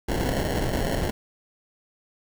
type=noise with sample-and-hold; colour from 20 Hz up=pink; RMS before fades=-25 dBFS; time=0.08-1.11 s; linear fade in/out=10 ms; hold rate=1225 Hz; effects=none